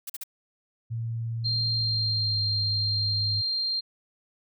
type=noise bursts; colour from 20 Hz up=blue; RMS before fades=-35 dBFS; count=3; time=0.07-0.237 s; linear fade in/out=5 ms; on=27 ms; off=43 ms
type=tone with pitch glide; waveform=sine; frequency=114.8 to 102.87 Hz; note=A#2 to G#2; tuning=-26 to -16 cents; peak=-28 dBFS; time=0.9-3.42 s; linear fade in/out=20 ms; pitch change=-190 cents; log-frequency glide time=1.63-2.46 s
type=tone; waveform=sine; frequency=4186 Hz; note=C8; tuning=in tune; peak=-25 dBFS; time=1.44-3.81 s; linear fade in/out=20 ms
effects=none